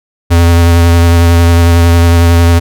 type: tone with vibrato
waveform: square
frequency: 85 Hz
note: F2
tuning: 46 cents flat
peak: -4 dBFS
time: 0.3-2.6 s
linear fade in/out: 20 ms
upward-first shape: triangle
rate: 11 Hz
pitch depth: 22 cents each way
effects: none